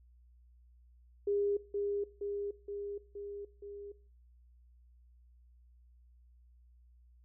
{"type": "tone with echo", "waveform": "sine", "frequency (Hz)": 405.5, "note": "G#4", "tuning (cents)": -41, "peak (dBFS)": -29, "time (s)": [1.27, 1.57], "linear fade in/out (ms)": 5, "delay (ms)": 470, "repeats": 5, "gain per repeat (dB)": -3, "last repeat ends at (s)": 3.92, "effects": ["noise-tail reverb RT60 0.4 s tail -18 dB re dry", "added 60 Hz sine -59 dBFS peak until 7.24 s"]}